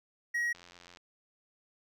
triangle tone, 1900 Hz, A#6, 33 cents sharp, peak -27 dBFS, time 0.34-0.53 s, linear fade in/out 10 ms
click train, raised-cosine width 0.2 ms, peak -35 dBFS, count 38, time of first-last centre 0.55-0.972 s, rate 87.7 Hz
effects none

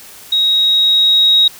sine tone with level ramp, 3790 Hz, A#7, 28 cents sharp, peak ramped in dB -10 to -6 dBFS, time 0.32-1.48 s, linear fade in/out 5 ms, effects white hiss -37 dBFS RMS until 1.59 s

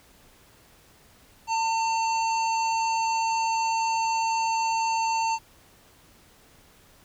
harmonic tone, 902 Hz, A5, 43 cents sharp, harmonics 1 / 3 / 5 / 7 / 8, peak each -23 / -33 / -37 / -40 / -41 dBFS, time 1.47-5.39 s, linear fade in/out 50 ms, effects pink hiss -56 dBFS RMS until 7.04 s

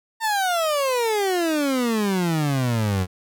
30% pulse exponential sweep, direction down, 916 to 89.1 Hz, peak -17 dBFS, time 0.2-3.07 s, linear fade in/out 50 ms, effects none

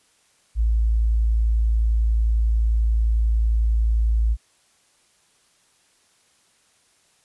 sine tone, 55.6 Hz, A1, 19 cents sharp, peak -16 dBFS, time 0.55-4.37 s, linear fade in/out 50 ms, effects white hiss -61 dBFS RMS until 7.24 s + resampled to 24000 Hz

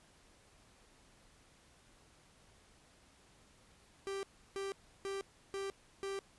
45% pulse tone bursts, 392 Hz, G4, in tune, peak -38 dBFS, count 5, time 4.07-6.19 s, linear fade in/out 0 ms, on 160 ms, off 330 ms, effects pink hiss -65 dBFS RMS until 6.38 s + resampled to 24000 Hz

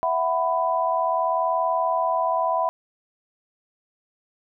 sine chord, E suspended second, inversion none, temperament equal with one note detuned, 659.3 / 740 / 995.8 Hz, E5 / F#5 / B5, 0 / 0 / +14 cents, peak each -24 / -26 / -23 dBFS, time 0.03-2.69 s, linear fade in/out 0 ms, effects none

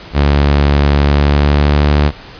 sawtooth tone with pitch glide, 71.6 to 73.4 Hz, D2 to D2, -43 to 0 cents, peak -4 dBFS, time 0.13-2.12 s, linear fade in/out 50 ms, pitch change +43 cents, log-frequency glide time 1.02-1.91 s, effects pink hiss -34 dBFS RMS until 2.39 s + resampled to 11025 Hz

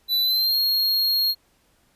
square tone with pitch glide, 3980 to 4266 Hz, B7 to C8, +13 to +33 cents, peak -19 dBFS, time 0.08-1.35 s, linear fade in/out 50 ms, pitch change +120 cents, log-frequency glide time 0.22-0.58 s, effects pink hiss -63 dBFS RMS until 1.95 s + resampled to 32000 Hz

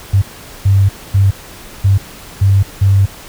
sine tone bursts at uneven times, 98 Hz, G2, in tune, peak -6 dBFS, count 6, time 0.13-0.22 / 0.65-0.89 / 1.14-1.31 / 1.84-1.98 / 2.41-2.63 / 2.81-3.06 s, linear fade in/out 10 ms, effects pink hiss -34 dBFS RMS until 3.28 s

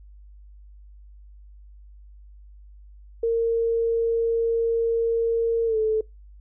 sine tone with pitch glide, 459.7 to 436.4 Hz, A#4 to A4, -24 to -14 cents, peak -19 dBFS, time 3.23-6.01 s, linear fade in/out 5 ms, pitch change -90 cents, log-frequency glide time 5.66-5.77 s, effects noise-tail reverb RT60 0.2 s tail -24 dB re dry + added 50 Hz sine -44 dBFS peak until 6.4 s

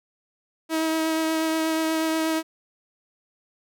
sawtooth tone with vibrato, 320 Hz, D#4, 49 cents sharp, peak -18 dBFS, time 0.69-2.43 s, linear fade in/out 50 ms, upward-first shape triangle, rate 8.3 Hz, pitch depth 16 cents each way, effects none

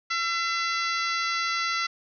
harmonic tone with a mistuned harmonic, 676 Hz, E5, 43 cents sharp, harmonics 2 / 3 / 4 / 5 / 6 / 7 / 8 / 9, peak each -28 / -30 / -36 / -38 / -36 / -35 / -41 / -41 dBFS, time 0.1-1.87 s, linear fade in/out 10 ms, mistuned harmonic 7, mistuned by -22 cents, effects none

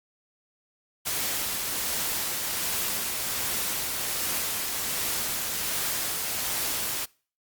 white noise with tremolo, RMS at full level -28 dBFS, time 1.05-7.06 s, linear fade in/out 20 ms, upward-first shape triangle, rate 1.3 Hz, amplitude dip 25%, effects noise-tail reverb RT60 0.4 s tail -24 dB re dry + Opus 48 kbps

